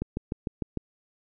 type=click train; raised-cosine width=3 ms; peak=-16 dBFS; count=6; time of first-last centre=0.02-0.773 s; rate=6.64 Hz; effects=none